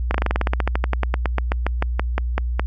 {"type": "slowing click train", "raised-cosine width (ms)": 0.5, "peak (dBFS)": -5, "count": 26, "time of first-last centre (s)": [0.11, 2.596], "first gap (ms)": 34, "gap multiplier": 1.08, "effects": ["added 60 Hz sine -20 dBFS peak until 2.66 s"]}